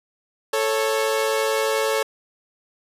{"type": "tone pair together", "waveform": "sawtooth", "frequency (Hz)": [440, 551.3], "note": ["A4", "C#5"], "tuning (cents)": [0, -10], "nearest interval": "major third", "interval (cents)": 390, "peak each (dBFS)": [-18, -19], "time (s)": [0.53, 2.03], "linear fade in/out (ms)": 5, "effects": ["resampled to 32000 Hz"]}